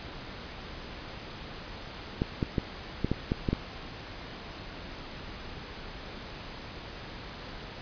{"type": "clicks", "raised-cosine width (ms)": 3, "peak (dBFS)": -13, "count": 8, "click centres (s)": [2.219, 2.428, 2.582, 3.046, 3.116, 3.319, 3.488, 3.53], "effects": ["pink hiss -42 dBFS RMS until 7.81 s", "resampled to 11025 Hz"]}